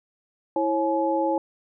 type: tone cluster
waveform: sine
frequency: 328.9 / 544 / 850 Hz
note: E4 / C#5 / G#5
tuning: -4 / -33 / +40 cents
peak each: -25 dBFS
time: 0.56-1.38 s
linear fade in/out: 2 ms
effects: none